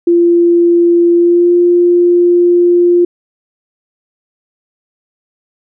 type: tone with pitch glide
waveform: sine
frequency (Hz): 344 to 350.2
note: F4 to F4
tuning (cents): -26 to +5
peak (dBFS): -5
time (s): 0.07-3.05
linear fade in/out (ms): 5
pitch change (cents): +31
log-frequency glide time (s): 1.14-1.53
effects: none